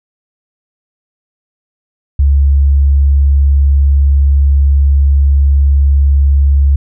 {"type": "tone", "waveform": "sine", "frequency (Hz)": 69.8, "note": "C#2", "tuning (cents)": 13, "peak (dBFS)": -5, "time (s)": [2.19, 6.76], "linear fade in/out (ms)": 5, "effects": []}